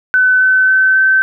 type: tone with pitch steps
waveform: sine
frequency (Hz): 1510 / 1520.5 / 1531.1 / 1541.7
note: F#6 / F#6 / G6 / G6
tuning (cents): +35 / +47 / -41 / -29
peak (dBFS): -7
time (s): 0.14-1.22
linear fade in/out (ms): 0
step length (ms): 270
effects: none